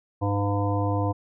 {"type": "harmonic tone", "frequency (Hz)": 101, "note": "G#2", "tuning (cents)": -48, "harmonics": [1, 3, 5, 7, 9, 10], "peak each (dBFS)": [-24, -29, -31, -32, -34, -34], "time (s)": [0.21, 1.13], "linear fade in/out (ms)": 20, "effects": []}